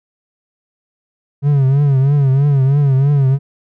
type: tone with vibrato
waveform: triangle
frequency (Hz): 138.59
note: C#3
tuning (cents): 0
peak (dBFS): -7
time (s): 1.42-3.39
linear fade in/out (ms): 50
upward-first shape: triangle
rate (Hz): 3.1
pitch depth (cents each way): 110
effects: none